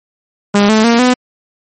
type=tone with pitch steps; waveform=sawtooth; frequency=203.4 / 218 / 233.6 / 250.4 Hz; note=G#3 / A3 / A#3 / B3; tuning=-36 / -16 / +4 / +24 cents; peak=-3 dBFS; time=0.54-1.14 s; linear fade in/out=10 ms; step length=150 ms; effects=MP3 32 kbps